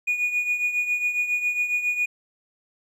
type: tone with tremolo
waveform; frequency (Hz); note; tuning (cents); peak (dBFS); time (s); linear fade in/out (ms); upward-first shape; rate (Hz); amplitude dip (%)
triangle; 2455; D#7; -24; -16; 0.07-2.06; 10; triangle; 7.3; 75
effects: tanh soft clip ceiling -15 dBFS